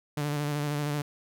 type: tone with vibrato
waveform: sawtooth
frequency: 146.83 Hz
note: D3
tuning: in tune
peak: -24 dBFS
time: 0.17-1.02 s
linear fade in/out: 5 ms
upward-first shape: square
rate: 13 Hz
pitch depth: 26 cents each way
effects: none